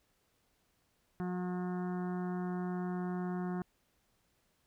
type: harmonic tone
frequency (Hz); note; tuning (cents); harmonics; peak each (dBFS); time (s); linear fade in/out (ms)
180.4; F#3; -44; 1 / 2 / 4 / 5 / 6 / 7 / 8 / 9 / 10; -35 / -41 / -46 / -54 / -51 / -56 / -54 / -59 / -60; 1.2-3.62; 0
effects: pink hiss -75 dBFS RMS until 4.66 s